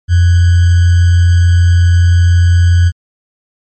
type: tone with sample-and-hold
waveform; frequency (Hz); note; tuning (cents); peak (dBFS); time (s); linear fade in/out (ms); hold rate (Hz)
sine; 87.31; F2; 0; -4; 0.08-2.92; 50; 1575
effects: MP3 32 kbps